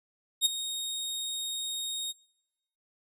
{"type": "tone with ADSR envelope", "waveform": "sawtooth", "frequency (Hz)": 3729, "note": "A#7", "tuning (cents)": 0, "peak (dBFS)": -16, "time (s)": [0.41, 2.13], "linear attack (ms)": 45, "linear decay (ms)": 17, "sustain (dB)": -13, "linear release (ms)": 27, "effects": ["noise-tail reverb RT60 1.0 s tail -25 dB re dry", "resampled to 32000 Hz"]}